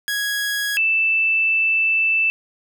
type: tone pair in turn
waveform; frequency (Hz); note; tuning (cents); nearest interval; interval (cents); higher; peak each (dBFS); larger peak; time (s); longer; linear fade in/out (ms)
sawtooth / sine; 1661.2 / 2646; G#6 / E7; 0 / +6; minor sixth; 806; second; -17 / -15; second; 0.08-0.77 / 0.77-2.3; second; 0
effects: none